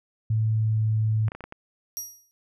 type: tone with pitch glide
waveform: sine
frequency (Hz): 110 to 109.3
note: A2 to A2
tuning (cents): 0 to -11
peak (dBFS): -20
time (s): 0.3-1.29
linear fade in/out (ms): 5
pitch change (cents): -11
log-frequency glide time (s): 0.51-0.81
type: clicks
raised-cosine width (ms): 0.5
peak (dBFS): -23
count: 6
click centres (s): 1.282 / 1.319 / 1.35 / 1.407 / 1.44 / 1.524
type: tone with exponential decay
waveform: 25% pulse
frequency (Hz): 5700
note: F8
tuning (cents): +34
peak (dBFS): -23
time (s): 1.97-2.31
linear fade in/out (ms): 0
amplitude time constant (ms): 73
effects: none